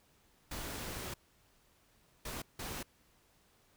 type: noise bursts at uneven times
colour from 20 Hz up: pink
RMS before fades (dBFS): -42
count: 3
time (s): 0.51-1.14 / 2.25-2.42 / 2.59-2.83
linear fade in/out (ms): 5
effects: pink hiss -69 dBFS RMS until 3.76 s